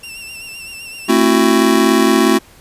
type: tone with vibrato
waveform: sawtooth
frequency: 2716 Hz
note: F7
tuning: 49 cents flat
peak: -26 dBFS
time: 0.03-1.11 s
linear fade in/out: 5 ms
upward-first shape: sine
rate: 7.8 Hz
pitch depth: 48 cents each way
type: chord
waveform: square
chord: F# half-diminished seventh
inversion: first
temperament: just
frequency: 222 / 266.4 / 333 / 370 Hz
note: A3 / C4 / E4 / F#4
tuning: +16 / +31 / +18 / 0 cents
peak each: -16 dBFS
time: 1.08-2.39 s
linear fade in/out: 20 ms
effects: pink hiss -45 dBFS RMS until 2.6 s + resampled to 32000 Hz